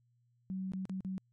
sine tone with dropouts, 188.8 Hz, F#3, 35 cents sharp, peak -35 dBFS, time 0.5-1.18 s, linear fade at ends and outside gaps 0 ms, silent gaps 0.72-0.735 / 0.854-0.896 / 1.006-1.048 s, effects added 120 Hz sine -69 dBFS peak until 1.32 s + MP3 48 kbps

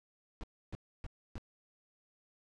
brown noise bursts, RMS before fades -41 dBFS, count 4, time 0.41-1.38 s, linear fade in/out 0 ms, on 25 ms, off 290 ms, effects low-pass 6000 Hz 12 dB/octave

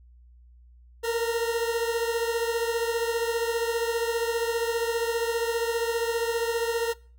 40% pulse beating tone pair, 460.1 / 475.1 Hz, A#4 / A#4, -23 / +33 cents, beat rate 15 Hz, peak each -25 / -30 dBFS, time 1.03-6.94 s, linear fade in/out 20 ms, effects noise-tail reverb RT60 0.4 s tail -21 dB re dry + added 60 Hz sine -50 dBFS peak until 7.18 s

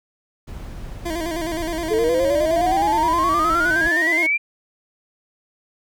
brown noise, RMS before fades -33 dBFS, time 0.47-3.89 s, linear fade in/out 10 ms
25% pulse tone with vibrato, 329.6 Hz, E4, in tune, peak -20 dBFS, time 1.05-4.27 s, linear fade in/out 10 ms, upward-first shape square, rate 9.6 Hz, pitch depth 70 cents each way
sine exponential sweep, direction up, 424.6 to 2408 Hz, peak -16 dBFS, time 1.9-4.38 s, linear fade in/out 20 ms
effects none

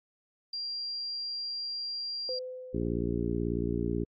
sine tone, 4758 Hz, D8, 22 cents sharp, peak -33 dBFS, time 0.53-2.39 s, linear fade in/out 5 ms
sine tone with exponential decay, 509 Hz, C5, 48 cents flat, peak -32 dBFS, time 2.29-3.9 s, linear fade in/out 1 ms, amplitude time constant 350 ms
harmonic tone, 58.27 Hz, A#1, in tune, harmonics 1 / 2 / 3 / 4 / 5 / 6 / 7, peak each -36 / -36 / -36 / -36 / -36 / -36 / -36 dBFS, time 2.73-4.05 s, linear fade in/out 20 ms
effects AAC 48 kbps

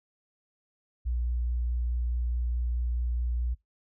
sine tone with vibrato, 60 Hz, B1, 49 cents flat, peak -26 dBFS, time 1.05-3.55 s, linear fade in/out 20 ms, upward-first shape sine, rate 4.7 Hz, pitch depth 11 cents each way, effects noise-tail reverb RT60 0.2 s tail -25 dB re dry

